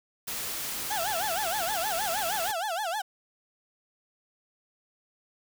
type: noise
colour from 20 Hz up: white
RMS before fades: -34 dBFS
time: 0.27-2.52 s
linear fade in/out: 10 ms
type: tone with vibrato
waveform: 35% pulse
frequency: 757 Hz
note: F#5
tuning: 39 cents sharp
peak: -27 dBFS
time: 0.9-3.02 s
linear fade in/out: 10 ms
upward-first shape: sine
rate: 6.4 Hz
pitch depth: 250 cents each way
effects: none